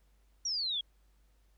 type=exponential sweep; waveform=sine; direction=down; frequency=5800 to 3253 Hz; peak=-31 dBFS; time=0.45-0.81 s; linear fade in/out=5 ms; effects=added 50 Hz sine -64 dBFS peak until 1.57 s + pink hiss -75 dBFS RMS until 1.57 s